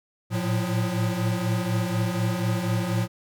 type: tone cluster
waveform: square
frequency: 110.3 / 114.4 / 179 Hz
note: A2 / A#2 / F3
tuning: +5 / -32 / +43 cents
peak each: -29 / -28 / -28 dBFS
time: 0.3-3.08 s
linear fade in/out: 50 ms
effects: none